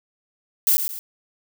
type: noise with echo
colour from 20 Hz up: violet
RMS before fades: -17 dBFS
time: 0.67-0.77 s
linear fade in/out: 0 ms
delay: 110 ms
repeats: 2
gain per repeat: -8 dB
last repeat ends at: 0.99 s
effects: none